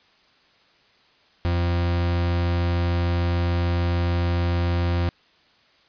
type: tone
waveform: 40% pulse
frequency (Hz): 86.7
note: F2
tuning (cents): -12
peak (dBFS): -19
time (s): 1.45-5.09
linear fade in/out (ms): 0
effects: white hiss -58 dBFS RMS until 5.88 s + resampled to 11025 Hz